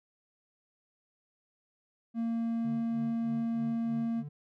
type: tone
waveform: triangle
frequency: 230 Hz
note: A#3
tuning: 23 cents flat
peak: -27 dBFS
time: 2.14-4.24 s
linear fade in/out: 50 ms
type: tone with tremolo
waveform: triangle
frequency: 146.83 Hz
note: D3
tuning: in tune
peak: -36 dBFS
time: 2.64-4.29 s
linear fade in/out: 10 ms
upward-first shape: sine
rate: 3.2 Hz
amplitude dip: 95%
effects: none